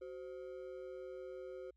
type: ring-modulated tone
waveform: triangle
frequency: 447.2 Hz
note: A4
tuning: 28 cents sharp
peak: -40 dBFS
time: 0.01-1.71 s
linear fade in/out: 10 ms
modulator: 73 Hz
effects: added 60 Hz sine -70 dBFS peak until 1.76 s